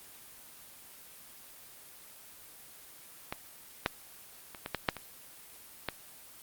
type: clicks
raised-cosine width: 0.3 ms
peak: -18 / -10 / -27 / -20 / -14 / -8 / -24 / -15 dBFS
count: 8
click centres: 3.325 / 3.861 / 4.548 / 4.661 / 4.747 / 4.888 / 4.967 / 5.887 s
effects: white hiss -52 dBFS RMS until 6.42 s + Opus 24 kbps